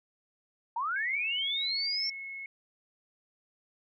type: linear sweep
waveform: sine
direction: up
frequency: 880 to 5500 Hz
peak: -29 dBFS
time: 0.76-2.1 s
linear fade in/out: 5 ms
type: tone with pitch glide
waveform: sine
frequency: 2202 to 2183 Hz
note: C#7 to C#7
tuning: -12 to -27 cents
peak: -38 dBFS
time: 0.96-2.46 s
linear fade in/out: 2 ms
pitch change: -15 cents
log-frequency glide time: 1.39-2.28 s
effects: none